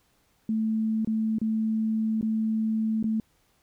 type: tone with dropouts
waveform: sine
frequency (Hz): 220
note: A3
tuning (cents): 0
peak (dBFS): -23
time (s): 0.49-3.2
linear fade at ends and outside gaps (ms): 2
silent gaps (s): 1.048-1.073 / 1.385-1.415 / 2.212-2.227 / 3.028-3.041
effects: pink hiss -67 dBFS RMS until 3.62 s